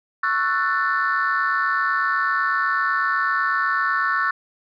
sine chord, F# minor seventh, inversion second, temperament just, 1110 / 1332 / 1480 / 1776 Hz, C#6 / E6 / F#6 / A6, +2 / +18 / 0 / +16 cents, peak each -23 dBFS, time 0.23-4.31 s, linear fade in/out 5 ms, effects tanh soft clip ceiling -12 dBFS

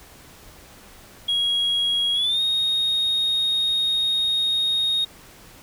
sine tone with pitch glide, 3300 to 3726 Hz, G#7 to A#7, -12 to -2 cents, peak -17 dBFS, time 1.28-5.05 s, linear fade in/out 10 ms, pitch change +210 cents, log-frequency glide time 2.14-2.41 s, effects tanh soft clip ceiling -17 dBFS + pink hiss -47 dBFS RMS until 5.62 s

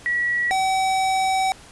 sine / square tone pair in turn, 1930 / 762.6 Hz, B6 / G5, -40 / -48 cents, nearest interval octave + major third, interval 1608 cents, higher first, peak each -19 / -19 dBFS, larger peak neither, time 0.06-0.51 / 0.51-1.52 s, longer second, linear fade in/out 0 ms, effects pink hiss -45 dBFS RMS until 1.71 s + resampled to 24000 Hz

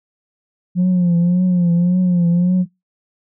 sine tone with vibrato, 177.1 Hz, F3, 24 cents sharp, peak -9 dBFS, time 0.75-2.66 s, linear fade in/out 50 ms, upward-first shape triangle, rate 1.8 Hz, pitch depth 74 cents each way, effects noise-tail reverb RT60 0.2 s tail -24 dB re dry + tanh soft clip ceiling -10 dBFS

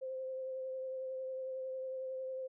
sine tone with vibrato, 522 Hz, C5, 4 cents flat, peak -38 dBFS, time 0.01-2.48 s, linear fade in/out 20 ms, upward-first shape triangle, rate 11 Hz, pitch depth 20 cents each way, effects none

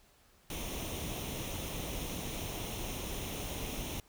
pink noise with comb filter, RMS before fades -39 dBFS, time 0.5-4 s, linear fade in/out 2 ms, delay 0.32 ms, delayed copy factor +0.6, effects pink hiss -65 dBFS RMS until 4.08 s

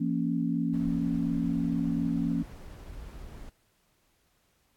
sine chord, Bb minor, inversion second, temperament equal with one note detuned, 170.13 / 233.1 / 277.2 Hz, F3 / Bb3 / Db4, -45 / 0 / 0 cents, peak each -30 dBFS, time 0-2.43 s, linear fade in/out 10 ms
brown noise, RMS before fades -43 dBFS, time 0.73-3.5 s, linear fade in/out 10 ms
effects pink hiss -70 dBFS RMS until 4.76 s + AAC 64 kbps

